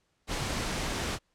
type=noise; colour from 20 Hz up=pink; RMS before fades=-32 dBFS; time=0.27-1.19 s; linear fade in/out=50 ms; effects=pink hiss -74 dBFS RMS until 1.34 s + low-pass 8000 Hz 12 dB/octave